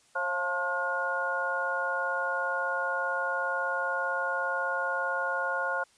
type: tone cluster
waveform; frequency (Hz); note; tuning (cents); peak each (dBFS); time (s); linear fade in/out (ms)
sine; 538 / 696 / 885 / 1069 / 1433; C5 / F5 / A5 / C6 / F6; +48 / -6 / +10 / +37 / +44; -34 / -37 / -36 / -36 / -30; 0.15-5.84; 10
effects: white hiss -63 dBFS RMS until 5.97 s + resampled to 22050 Hz